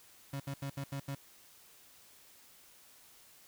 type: tone bursts at uneven times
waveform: 35% pulse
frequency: 138.59 Hz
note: C#3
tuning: in tune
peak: -35 dBFS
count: 6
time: 0.33-0.4 / 0.47-0.54 / 0.62-0.7 / 0.77-0.84 / 0.92-1 / 1.08-1.15 s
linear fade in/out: 5 ms
effects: white hiss -60 dBFS RMS until 3.47 s